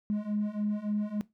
triangle beating tone pair, 207.1 / 210.6 Hz, G#3 / G#3, -5 / +24 cents, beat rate 3.5 Hz, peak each -29 / -27 dBFS, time 0.1-1.21 s, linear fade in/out 0 ms, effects noise-tail reverb RT60 0.2 s tail -21 dB re dry + tanh soft clip ceiling -24 dBFS

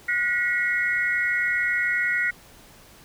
sine tone cluster, 1450 / 1919 / 2166 Hz, F#6 / A#6 / C#7, -35 / +50 / -41 cents, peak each -27 / -23 / -27 dBFS, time 0.08-2.31 s, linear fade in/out 10 ms, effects pink hiss -50 dBFS RMS until 3.04 s

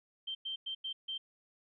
sine tone bursts at uneven times, 3136 Hz, G7, in tune, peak -36 dBFS, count 5, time 0.27-0.35 / 0.45-0.56 / 0.66-0.75 / 0.84-0.93 / 1.08-1.18 s, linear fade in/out 10 ms, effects none

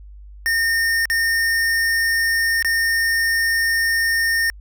square tone with dropouts, 1826 Hz, A#6, 36 cents flat, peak -17 dBFS, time 0.46-4.5 s, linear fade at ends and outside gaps 0 ms, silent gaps 1.055-1.1 / 2.625-2.647 s, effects added 50 Hz sine -37 dBFS peak until 4.6 s

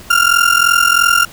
35% pulse ring-modulated tone, 1396.9 Hz, F6, in tune, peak -4 dBFS, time 0.1-1.25 s, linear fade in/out 5 ms, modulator 21.5 Hz, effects pink hiss -37 dBFS RMS until 1.32 s

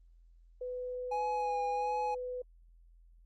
sine tone, 499.7 Hz, B4, 20 cents sharp, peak -36 dBFS, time 0.61-2.42 s, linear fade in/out 5 ms
triangle tone with vibrato, 829 Hz, G#5, 3 cents flat, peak -30 dBFS, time 1.11-2.15 s, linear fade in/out 10 ms, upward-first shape sine, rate 1.4 Hz, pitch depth 29 cents each way
effects added 42 Hz sine -57 dBFS peak until 3.25 s + Opus 24 kbps

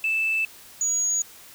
sine tone pair in turn, 2637 / 6749 Hz, E7 / G#8, 0 / +27 cents, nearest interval octave + major third, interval 1627 cents, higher second, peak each -20 dBFS, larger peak neither, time 0.04-0.45 / 0.81-1.22 s, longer neither, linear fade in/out 2 ms, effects tanh soft clip ceiling -16 dBFS + white hiss -47 dBFS RMS until 1.54 s

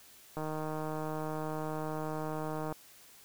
click train, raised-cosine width 1 ms, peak -24 dBFS, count 366, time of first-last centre 0.37-2.725 s, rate 155 Hz, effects white hiss -57 dBFS RMS until 3.24 s

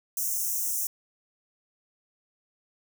white high-pass noise, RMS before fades -29 dBFS, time 0.17-0.87 s, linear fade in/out 2 ms, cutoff 5600 Hz, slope 96 dB/octave, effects none

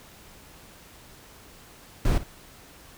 brown noise with echo, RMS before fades -21 dBFS, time 2.05-2.18 s, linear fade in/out 2 ms, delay 55 ms, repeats 1, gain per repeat -14 dB, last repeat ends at 2.235 s, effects pink hiss -50 dBFS RMS until 2.97 s

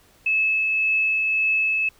sine tone with tremolo, 2600 Hz, E7, 24 cents flat, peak -17 dBFS, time 0.26-1.89 s, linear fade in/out 5 ms, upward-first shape triangle, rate 1.8 Hz, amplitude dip 25%, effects pink hiss -56 dBFS RMS until 1.99 s

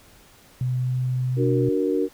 sine tone with pitch glide, 126.3 to 127.11 Hz, B2 to C3, +39 to -50 cents, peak -21 dBFS, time 0.61-1.69 s, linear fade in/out 2 ms, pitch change +11 cents, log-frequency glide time 0.83-0.9 s
sine chord, D augmented, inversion none, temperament equal, 293.7 / 370 / 466.2 Hz, D4 / F#4 / A#4, 0 / 0 / 0 cents, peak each -24 dBFS, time 1.36-2.09 s, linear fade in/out 50 ms
effects pink hiss -52 dBFS RMS until 2.13 s

